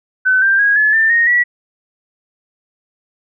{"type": "tone with pitch steps", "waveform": "sine", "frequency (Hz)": [1516, 1579.5, 1645.6, 1714.5, 1786.3, 1861, 1938.9], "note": ["F#6", "G6", "G#6", "A6", "A6", "A#6", "B6"], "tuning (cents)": [42, 13, -16, -45, 26, -3, -32], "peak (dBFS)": -9, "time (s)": [0.25, 1.44], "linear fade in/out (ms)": 20, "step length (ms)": 170, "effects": []}